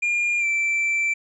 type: tone with pitch glide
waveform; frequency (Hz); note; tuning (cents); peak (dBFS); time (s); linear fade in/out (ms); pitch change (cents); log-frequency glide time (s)
triangle; 2411 to 2337; D7 to D7; +45 to -9; -18; 0.02-1.14; 10; -54; 0.39-0.45
effects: resampled to 24000 Hz